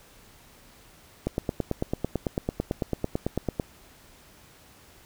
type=click train; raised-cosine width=2 ms; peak=-12 dBFS; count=22; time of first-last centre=1.27-3.598 s; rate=9.02 Hz; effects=pink hiss -54 dBFS RMS until 5.05 s